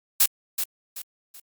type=noise with echo; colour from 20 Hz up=blue; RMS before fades=-17 dBFS; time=0.2-0.26 s; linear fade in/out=5 ms; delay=380 ms; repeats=3; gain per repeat=-9 dB; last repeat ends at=1.4 s; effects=Opus 48 kbps